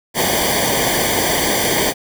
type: noise with comb filter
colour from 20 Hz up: pink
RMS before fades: -17 dBFS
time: 0.14-1.94 s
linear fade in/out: 50 ms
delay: 0.75 ms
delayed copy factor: -0.9
effects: none